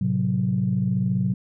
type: chord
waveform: sine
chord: F# diminished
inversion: first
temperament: equal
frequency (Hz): 110 / 130.81 / 185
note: A2 / C3 / F#3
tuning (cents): 0 / 0 / 0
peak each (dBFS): -26 / -24 / -22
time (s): 0.01-1.34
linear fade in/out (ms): 5
effects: tanh soft clip ceiling -11 dBFS